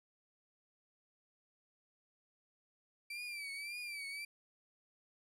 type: tone with vibrato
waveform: 35% pulse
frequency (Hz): 2331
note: D7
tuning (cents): -14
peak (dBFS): -40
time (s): 3.1-4.25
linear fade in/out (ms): 5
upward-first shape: triangle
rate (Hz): 1.8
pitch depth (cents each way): 97
effects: low-pass 12000 Hz 12 dB/octave